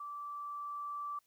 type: tone with level ramp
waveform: sine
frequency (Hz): 1164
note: D6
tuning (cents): -16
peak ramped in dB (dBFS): -41 to -37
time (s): 0-1.19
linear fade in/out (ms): 5
effects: white hiss -75 dBFS RMS until 1.26 s